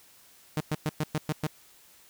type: tone bursts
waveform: sawtooth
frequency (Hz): 153.6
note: D#3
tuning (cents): -22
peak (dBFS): -22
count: 7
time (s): 0.57-1.468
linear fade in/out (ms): 0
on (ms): 34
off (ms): 110
effects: white hiss -57 dBFS RMS until 2.09 s